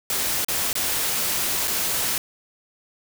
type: noise with dropouts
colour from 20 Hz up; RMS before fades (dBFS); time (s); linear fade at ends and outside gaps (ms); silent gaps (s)
white; -24; 0.1-2.18; 1; 0.447-0.484 / 0.73-0.754 / 1.675-1.679
effects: none